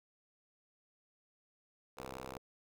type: ring-modulated tone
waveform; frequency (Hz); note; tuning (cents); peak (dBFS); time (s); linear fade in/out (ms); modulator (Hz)
5% pulse; 65.41; C2; 0; -30; 1.97-2.38; 5; 478
effects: none